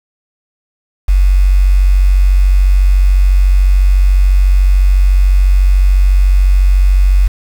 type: tone with quantisation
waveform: sine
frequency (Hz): 46.97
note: F#1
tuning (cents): +27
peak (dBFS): -5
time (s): 1.08-7.28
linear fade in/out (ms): 10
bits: 5
effects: none